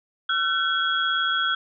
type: tone cluster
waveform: sine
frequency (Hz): 1357 / 1515 / 3320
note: E6 / F#6 / G#7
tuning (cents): +50 / +40 / -1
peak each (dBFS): -25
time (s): 0.29-1.55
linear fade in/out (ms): 5
effects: none